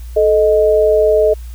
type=tone pair together; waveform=sine; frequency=434.7 / 622.3 Hz; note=A4 / D#5; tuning=-21 / 0 cents; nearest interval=tritone; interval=621 cents; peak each=-11 dBFS; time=0.16-1.34 s; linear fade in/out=10 ms; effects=added 59 Hz sine -26 dBFS peak until 1.54 s + white hiss -46 dBFS RMS until 1.54 s